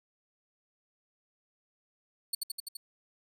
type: tone with echo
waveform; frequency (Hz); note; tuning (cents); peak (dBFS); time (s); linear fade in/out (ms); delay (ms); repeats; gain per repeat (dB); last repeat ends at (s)
20% pulse; 4435; C#8; 0; -23; 2.33-2.35; 5; 84; 5; -2; 2.77
effects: none